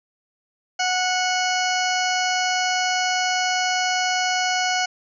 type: harmonic tone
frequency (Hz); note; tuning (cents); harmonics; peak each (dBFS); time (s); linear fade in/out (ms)
735; F#5; -12; 1 / 2 / 3 / 4 / 6 / 7 / 8 / 9; -23 / -26 / -28 / -29 / -31 / -31 / -32 / -33; 0.79-4.86; 10
effects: none